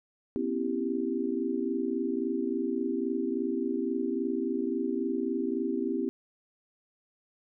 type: chord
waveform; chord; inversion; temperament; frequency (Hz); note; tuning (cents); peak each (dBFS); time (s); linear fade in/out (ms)
sine; C# half-diminished seventh; third; equal with one note detuned; 246.9 / 270.5 / 329.6 / 392; B3 / C#4 / E4 / G4; 0 / -42 / 0 / 0; -33; 0.36-6.09; 0
effects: none